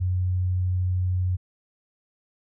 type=tone; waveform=sine; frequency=91.3 Hz; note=F#2; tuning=23 cents flat; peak=-21 dBFS; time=0-1.37 s; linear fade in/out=20 ms; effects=none